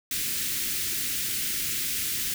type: band-stop noise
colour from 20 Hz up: white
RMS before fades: -29 dBFS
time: 0.11-2.34 s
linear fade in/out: 2 ms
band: 350 to 1700 Hz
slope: 24 dB/octave
effects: none